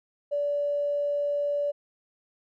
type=tone with tanh clipping; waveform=triangle; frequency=578 Hz; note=D5; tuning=28 cents flat; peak=-24 dBFS; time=0.31-1.72 s; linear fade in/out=20 ms; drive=3 dB; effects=none